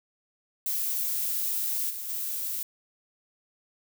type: noise with level steps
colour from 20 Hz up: violet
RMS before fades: -29 / -36 / -32 dBFS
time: 0.66-2.63 s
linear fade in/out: 2 ms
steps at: 1.89 / 2.08 s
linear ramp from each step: 20 ms
effects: none